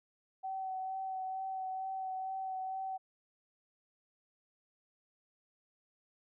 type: tone with vibrato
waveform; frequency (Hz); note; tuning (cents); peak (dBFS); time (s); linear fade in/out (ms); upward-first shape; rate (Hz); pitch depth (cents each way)
sine; 760; F#5; +46; -36; 0.43-2.98; 20; sine; 2.2; 15
effects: none